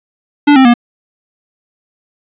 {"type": "tone with pitch steps", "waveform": "square", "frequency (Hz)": [291, 263.8, 239.1], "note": ["D4", "C4", "A#3"], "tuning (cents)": [-16, 14, 44], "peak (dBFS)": -4, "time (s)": [0.47, 0.74], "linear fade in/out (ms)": 10, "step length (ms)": 90, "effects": ["resampled to 8000 Hz", "7-bit"]}